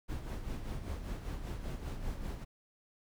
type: noise with tremolo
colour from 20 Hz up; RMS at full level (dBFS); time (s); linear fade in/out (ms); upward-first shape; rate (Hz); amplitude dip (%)
brown; -37; 0.08-2.45; 20; sine; 5.1; 55
effects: none